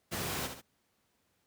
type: noise with echo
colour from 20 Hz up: pink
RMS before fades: -36 dBFS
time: 0.11-0.48 s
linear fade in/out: 20 ms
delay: 69 ms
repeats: 2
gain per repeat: -7 dB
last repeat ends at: 0.618 s
effects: pink hiss -75 dBFS RMS until 1.46 s + high-pass 80 Hz 12 dB/octave